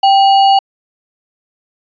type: tone with sample-and-hold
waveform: sine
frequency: 784 Hz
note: G5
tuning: in tune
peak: -5 dBFS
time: 0.03-0.59 s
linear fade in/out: 5 ms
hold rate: 3675 Hz
effects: resampled to 11025 Hz